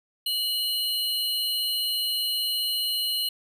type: tone pair together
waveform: square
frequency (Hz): 2943 / 4162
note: F#7 / C8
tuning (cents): -10 / -10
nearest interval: tritone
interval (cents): 600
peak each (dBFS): -28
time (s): 0.26-3.29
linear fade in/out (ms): 5
effects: none